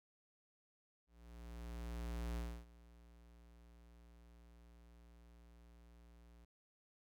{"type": "tone with ADSR envelope", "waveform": "square", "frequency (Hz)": 58.5, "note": "A#1", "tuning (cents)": 7, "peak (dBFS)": -40, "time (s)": [1.07, 6.45], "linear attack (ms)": 1300, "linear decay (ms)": 280, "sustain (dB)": -21, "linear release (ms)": 6, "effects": []}